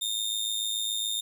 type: tone with amplitude modulation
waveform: sawtooth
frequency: 3646 Hz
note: A#7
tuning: 39 cents flat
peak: -22 dBFS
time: 0.01-1.21 s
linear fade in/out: 10 ms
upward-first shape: sine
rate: 107 Hz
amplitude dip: 65%
effects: none